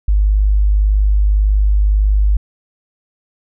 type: tone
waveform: sine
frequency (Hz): 50.9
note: G#1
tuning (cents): -34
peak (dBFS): -9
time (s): 0.08-2.37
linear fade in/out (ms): 5
effects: none